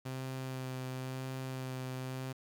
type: tone with vibrato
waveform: sawtooth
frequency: 130.2 Hz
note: C3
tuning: 8 cents flat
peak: -34 dBFS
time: 0.05-2.33 s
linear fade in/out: 10 ms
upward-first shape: sine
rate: 0.96 Hz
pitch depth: 14 cents each way
effects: 10-bit